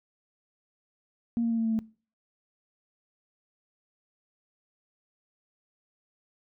sine tone with pitch steps, 233.5 / 231.1 / 228.7 / 226.3 / 224 / 221.7 Hz, A#3 / A#3 / A#3 / A3 / A3 / A3, +3 / -15 / -33 / +49 / +31 / +13 cents, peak -23 dBFS, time 1.37-1.79 s, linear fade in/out 0 ms, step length 70 ms, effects noise-tail reverb RT60 0.4 s tail -23 dB re dry + tanh soft clip ceiling -19 dBFS

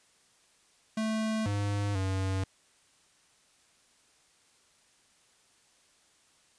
square tone with pitch steps, 219.2 / 101.8 / 95.3 Hz, A3 / G#2 / G2, -6 / -34 / -48 cents, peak -29 dBFS, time 0.97-2.44 s, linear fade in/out 5 ms, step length 490 ms, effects white hiss -65 dBFS RMS until 6.58 s + resampled to 22050 Hz

